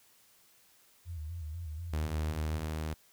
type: tone with vibrato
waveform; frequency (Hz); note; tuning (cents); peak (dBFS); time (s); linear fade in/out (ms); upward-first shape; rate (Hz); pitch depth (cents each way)
sine; 81.2; E2; -26; -37; 1.05-2.71; 50; square; 4.1; 95
type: tone with pitch glide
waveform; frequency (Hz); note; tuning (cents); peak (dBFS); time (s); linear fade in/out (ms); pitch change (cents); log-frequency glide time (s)
sawtooth; 77.5 to 78.17; D#2 to D#2; -6 to +9; -30; 1.93-2.94; 5; +15; 2.42-2.66
effects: white hiss -64 dBFS RMS until 3.12 s